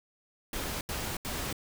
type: noise bursts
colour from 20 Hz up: pink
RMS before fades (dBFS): -35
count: 3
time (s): 0.53-1.528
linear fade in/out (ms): 2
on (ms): 280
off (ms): 79
effects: none